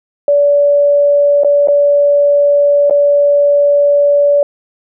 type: tone with dropouts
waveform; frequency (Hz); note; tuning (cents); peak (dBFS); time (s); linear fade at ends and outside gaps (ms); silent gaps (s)
sine; 575; D5; -37; -6; 0.28-4.43; 2; 1.435-1.446 / 1.674-1.684 / 2.898-2.908
effects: none